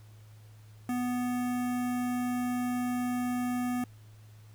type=tone with notch filter; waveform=square; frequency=246.9 Hz; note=B3; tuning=in tune; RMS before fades=-31 dBFS; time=0.89-3.84 s; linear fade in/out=2 ms; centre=4200 Hz; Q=0.87; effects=added 107 Hz sine -50 dBFS peak until 4.54 s + pink hiss -63 dBFS RMS until 4.54 s